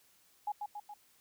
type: tone with echo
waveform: sine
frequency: 830 Hz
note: G#5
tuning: 1 cent flat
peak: -32 dBFS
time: 0.47-0.52 s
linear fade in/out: 5 ms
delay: 140 ms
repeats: 3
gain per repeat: -4 dB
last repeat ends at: 0.94 s
effects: white hiss -67 dBFS RMS until 1.2 s